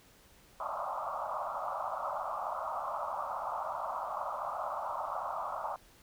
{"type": "band-pass noise", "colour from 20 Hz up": "white", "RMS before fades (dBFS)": -37, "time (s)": [0.6, 5.76], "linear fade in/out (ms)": 2, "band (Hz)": [570, 1300], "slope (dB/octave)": 96, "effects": ["pink hiss -61 dBFS RMS until 6.02 s"]}